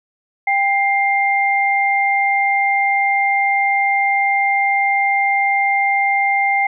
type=tone pair together; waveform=sine; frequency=792.8 / 2100 Hz; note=G5 / C7; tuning=+19 / +6 cents; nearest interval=octave + perfect fourth; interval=1687 cents; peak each=-16 dBFS; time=0.47-6.67 s; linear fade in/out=5 ms; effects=none